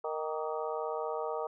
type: harmonic tone with a mistuned harmonic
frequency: 155.56 Hz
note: D#3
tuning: in tune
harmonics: 3 / 4 / 5 / 6 / 7 / 8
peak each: -36 / -38 / -40 / -42 / -43 / -44 dBFS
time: 0.04-1.47 s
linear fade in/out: 5 ms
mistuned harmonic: 7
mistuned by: +88 cents
effects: none